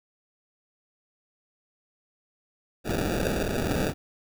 blue noise with sample-and-hold, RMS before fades -27 dBFS, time 2.84-3.94 s, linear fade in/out 50 ms, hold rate 1050 Hz, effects none

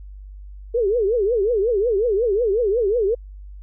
sine tone with vibrato, 436.1 Hz, A4, 15 cents flat, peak -16 dBFS, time 0.74-3.15 s, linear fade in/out 10 ms, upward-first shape triangle, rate 5.5 Hz, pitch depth 270 cents each way, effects added 49 Hz sine -35 dBFS peak until 3.62 s

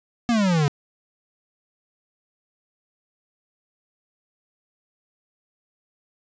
square exponential sweep, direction down, 244.5 to 138.59 Hz, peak -18 dBFS, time 0.29-0.68 s, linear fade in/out 0 ms, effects resampled to 16000 Hz + 8-bit

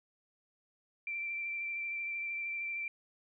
sine tone with vibrato, 2349 Hz, D7, in tune, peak -35 dBFS, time 1.07-2.88 s, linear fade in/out 2 ms, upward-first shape triangle, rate 13 Hz, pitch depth 19 cents each way, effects none

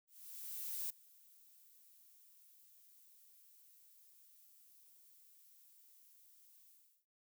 violet noise with ADSR envelope, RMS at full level -41 dBFS, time 0.07-7.06 s, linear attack 830 ms, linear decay 6 ms, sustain -24 dB, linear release 350 ms, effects none

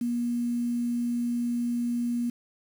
sine tone with quantisation, 239.3 Hz, A#3, 46 cents sharp, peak -25 dBFS, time 0.01-2.3 s, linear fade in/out 5 ms, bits 8, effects none

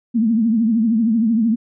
sine tone with vibrato, 225.1 Hz, A3, 40 cents sharp, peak -13 dBFS, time 0.14-1.56 s, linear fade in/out 20 ms, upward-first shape triangle, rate 13 Hz, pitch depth 130 cents each way, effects none

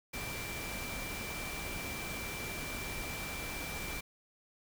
sine tone in noise, 2349 Hz, D7, in tune, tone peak -43 dBFS, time 0.13-4.01 s, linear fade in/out 10 ms, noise pink, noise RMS -41 dBFS, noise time 0.13-4.01 s, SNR -5 dB, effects none

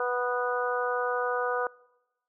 harmonic tone, 246.5 Hz, B3, 3 cents flat, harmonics 2 / 3 / 4 / 5 / 6, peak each -29 / -34 / -35 / -33 / -34 dBFS, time 0-1.67 s, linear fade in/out 2 ms, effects noise-tail reverb RT60 1.0 s tail -24 dB re dry

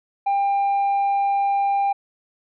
sine tone with tanh clipping, 797 Hz, G5, 28 cents sharp, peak -18 dBFS, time 0.26-1.93 s, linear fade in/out 10 ms, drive 2 dB, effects none

